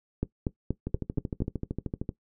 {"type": "two click trains", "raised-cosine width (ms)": 3, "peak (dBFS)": [-14, -18], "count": [6, 17], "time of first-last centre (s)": [[0.23, 1.42], [0.87, 2.091]], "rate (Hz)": [4.2, 13.1], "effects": ["noise-tail reverb RT60 0.1 s tail -17 dB re dry"]}